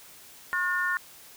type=harmonic tone; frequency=360 Hz; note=F#4; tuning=47 cents flat; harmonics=3 / 4 / 5; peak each=-32 / -28 / -28 dBFS; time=0.53-0.97 s; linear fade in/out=0 ms; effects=white hiss -50 dBFS RMS until 1.36 s